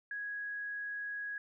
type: tone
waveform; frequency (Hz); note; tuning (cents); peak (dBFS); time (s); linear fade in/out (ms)
sine; 1661.2; G#6; 0; -37; 0.11-1.38; 2
effects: none